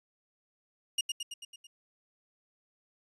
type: tone with echo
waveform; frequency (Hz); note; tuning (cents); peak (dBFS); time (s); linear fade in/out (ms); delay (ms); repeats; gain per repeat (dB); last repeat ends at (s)
sawtooth; 2853; F7; +36; -23; 0.98-1.01; 5; 110; 6; -4; 1.67
effects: resampled to 24000 Hz